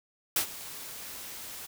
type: noise with ADSR envelope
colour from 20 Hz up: white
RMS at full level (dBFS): -25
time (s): 0.36-1.67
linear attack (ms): 3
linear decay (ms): 95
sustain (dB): -17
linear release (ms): 19
effects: none